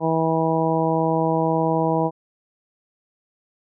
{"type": "harmonic tone", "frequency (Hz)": 161.9, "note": "E3", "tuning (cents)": -31, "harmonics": [1, 2, 3, 4, 5, 6], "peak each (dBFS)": [-24, -24, -24, -25, -26, -26], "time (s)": [0, 2.11], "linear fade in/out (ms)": 50, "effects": []}